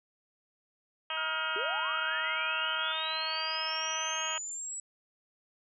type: harmonic tone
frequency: 317.5 Hz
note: D#4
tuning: 35 cents sharp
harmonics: 2 / 3 / 4 / 5 / 6 / 7 / 8 / 9 / 10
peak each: -44 / -40 / -39 / -43 / -45 / -46 / -41 / -39 / -39 dBFS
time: 1.1-4.38 s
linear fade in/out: 2 ms
type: tone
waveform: sine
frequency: 1409 Hz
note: F6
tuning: 15 cents sharp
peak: -34 dBFS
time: 1.17-2.92 s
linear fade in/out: 2 ms
type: linear sweep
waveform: sine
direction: up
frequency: 370 to 7880 Hz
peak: -36 dBFS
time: 1.56-4.8 s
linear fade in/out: 2 ms
effects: none